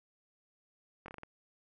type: slowing click train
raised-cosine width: 0.5 ms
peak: -30 dBFS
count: 6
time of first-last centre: 1.06-1.234 s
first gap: 22 ms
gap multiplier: 1.23
effects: none